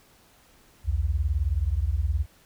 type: beating tone pair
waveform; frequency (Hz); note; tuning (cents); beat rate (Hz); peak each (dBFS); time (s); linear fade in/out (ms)
sine; 62.6 / 81.6; B1 / E2; +24 / -17; 19; -25; 0.84-2.26; 50
effects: pink hiss -58 dBFS RMS until 2.45 s